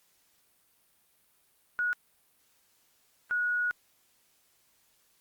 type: tone bursts at uneven times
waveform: sine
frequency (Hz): 1456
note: F#6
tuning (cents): -28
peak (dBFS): -26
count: 2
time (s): 1.79-1.93 / 3.31-3.71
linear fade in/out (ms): 0
effects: white hiss -68 dBFS RMS until 5.2 s + Opus 48 kbps